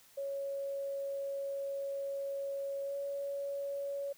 sine tone with pitch glide, 554.4 to 560.5 Hz, C#5 to C#5, 0 to +19 cents, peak -35 dBFS, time 0.17-4.13 s, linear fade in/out 10 ms, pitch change +19 cents, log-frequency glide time 2.85-2.94 s, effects white hiss -62 dBFS RMS until 4.17 s

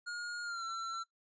square tone with pitch glide, 1428 to 1347.9 Hz, F6 to E6, +38 to +38 cents, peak -38 dBFS, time 0.06-1.04 s, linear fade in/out 20 ms, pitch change -100 cents, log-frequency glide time 0.43-0.65 s, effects noise-tail reverb RT60 0.1 s tail -18 dB re dry + resampled to 16000 Hz

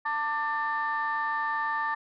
sine tone cluster, 895 / 1180 / 1787 Hz, A5 / D6 / A6, +29 / +8 / +26 cents, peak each -30 dBFS, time 0.05-1.95 s, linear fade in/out 10 ms, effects tanh soft clip ceiling -20 dBFS

